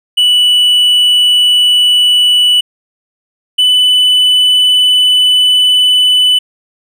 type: tone pair in turn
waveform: triangle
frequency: 2960 / 2993 Hz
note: F#7 / F#7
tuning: 0 / +19 cents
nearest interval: unison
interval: 19 cents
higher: second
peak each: -4 dBFS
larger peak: neither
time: 0.17-2.61 / 3.58-6.39 s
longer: second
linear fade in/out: 10 ms
effects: none